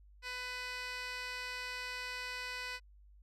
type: tone with band-pass filter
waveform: 15% pulse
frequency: 500 Hz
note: B4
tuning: 21 cents sharp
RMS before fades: -42 dBFS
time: 0.22-2.8 s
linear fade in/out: 50 ms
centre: 3200 Hz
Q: 1.7
effects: added 50 Hz sine -57 dBFS peak until 3.22 s